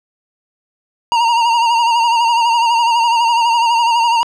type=tone with vibrato; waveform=square; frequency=932.3 Hz; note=A#5; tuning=in tune; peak=-11 dBFS; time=1.12-4.23 s; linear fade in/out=0 ms; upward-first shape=sine; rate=12 Hz; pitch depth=51 cents each way; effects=low-pass 5000 Hz 12 dB/octave